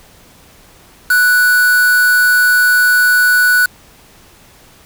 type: tone with quantisation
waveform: triangle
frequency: 1480 Hz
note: F#6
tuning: in tune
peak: -6 dBFS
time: 1.1-3.66 s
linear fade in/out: 5 ms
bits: 3
effects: pink hiss -44 dBFS RMS until 4.85 s